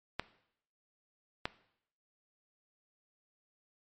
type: clicks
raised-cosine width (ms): 0.3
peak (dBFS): -16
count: 2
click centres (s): 0.196 / 1.455
effects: noise-tail reverb RT60 0.7 s tail -17 dB re dry + MP3 32 kbps